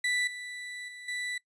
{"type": "tone with level steps", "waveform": "35% pulse", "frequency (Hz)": 1975.5, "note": "B6", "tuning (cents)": 0, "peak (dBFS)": [-25, -37, -42, -31], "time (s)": [0.04, 1.38], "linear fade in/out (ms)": 5, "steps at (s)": [0.27, 0.88, 1.08], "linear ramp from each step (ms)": 5, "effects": ["noise-tail reverb RT60 0.1 s tail -21 dB re dry", "resampled to 22050 Hz"]}